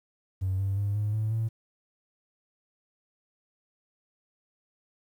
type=tone with pitch steps; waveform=triangle; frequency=94.5 / 97.83 / 101.28 / 104.85 / 108.55 / 112.38 Hz; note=F#2 / G2 / G#2 / G#2 / A2 / A2; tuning=+37 / -3 / -43 / +17 / -23 / +37 cents; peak=-22 dBFS; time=0.41-1.49 s; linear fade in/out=20 ms; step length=180 ms; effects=tanh soft clip ceiling -22 dBFS + 10-bit